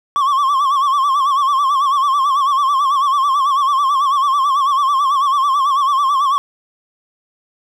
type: tone with vibrato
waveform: triangle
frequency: 1108.7 Hz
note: C#6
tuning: in tune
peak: -10 dBFS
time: 0.16-6.38 s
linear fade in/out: 0 ms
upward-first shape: sine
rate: 9.1 Hz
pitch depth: 100 cents each way
effects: none